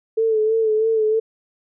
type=tone with vibrato; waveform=sine; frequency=440 Hz; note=A4; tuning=in tune; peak=-15 dBFS; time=0.17-1.2 s; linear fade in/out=10 ms; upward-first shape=sine; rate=3.1 Hz; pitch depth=41 cents each way; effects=none